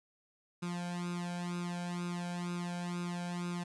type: tone with flanger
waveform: sawtooth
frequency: 175.4 Hz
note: F3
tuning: 8 cents sharp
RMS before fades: -38 dBFS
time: 0.62-3.64 s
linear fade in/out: 10 ms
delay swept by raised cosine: 0.79 to 1.29 ms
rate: 2.1 Hz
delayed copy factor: +1
effects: resampled to 22050 Hz + 11-bit